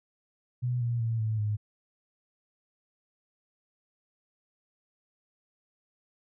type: tone with pitch steps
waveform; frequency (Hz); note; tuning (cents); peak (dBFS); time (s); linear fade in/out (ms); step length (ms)
sine; 123.47 / 118.71 / 114.14 / 109.75 / 105.52; B2 / A#2 / A#2 / A2 / G#2; 0 / +32 / -36 / -4 / +28; -26; 0.62-1.57; 20; 190
effects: none